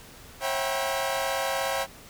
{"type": "tone cluster", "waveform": "sawtooth", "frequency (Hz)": [541, 659, 755, 792, 964], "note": ["C#5", "E5", "F#5", "G5", "B5"], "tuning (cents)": [-42, -1, 35, 18, -42], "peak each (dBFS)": [-26, -29, -32, -29, -31], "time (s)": [0.4, 1.87], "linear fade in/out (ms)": 50, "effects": ["pink hiss -48 dBFS RMS until 2.09 s"]}